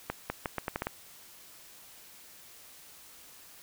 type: accelerating click train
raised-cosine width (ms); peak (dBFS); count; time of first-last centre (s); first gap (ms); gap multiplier
0.5; -16; 8; 0.1-0.869; 200; 0.79
effects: white hiss -53 dBFS RMS until 3.62 s